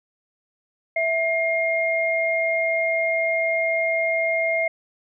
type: tone pair together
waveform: sine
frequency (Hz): 658 / 2127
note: E5 / C7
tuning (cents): -3 / +28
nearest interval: octave + minor sixth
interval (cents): 2031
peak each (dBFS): -22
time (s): 0.96-4.68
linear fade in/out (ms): 5
effects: none